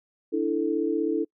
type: chord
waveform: sine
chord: D suspended second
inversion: none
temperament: equal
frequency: 293.7 / 329.6 / 440 Hz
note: D4 / E4 / A4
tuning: 0 / 0 / 0 cents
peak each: -28 / -26 / -27 dBFS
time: 0.32-1.25 s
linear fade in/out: 20 ms
effects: noise-tail reverb RT60 0.1 s tail -26 dB re dry